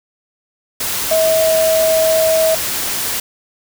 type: tone in noise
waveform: sine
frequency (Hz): 642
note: E5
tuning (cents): -46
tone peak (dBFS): -11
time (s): 1.11-2.55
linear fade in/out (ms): 5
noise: white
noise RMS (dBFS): -20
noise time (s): 0.8-3.2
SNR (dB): +6
effects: none